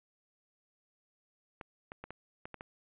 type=clicks; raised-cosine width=0.5 ms; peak=-28 dBFS; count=7; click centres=1.612 / 1.919 / 2.04 / 2.106 / 2.455 / 2.543 / 2.609 s; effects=resampled to 8000 Hz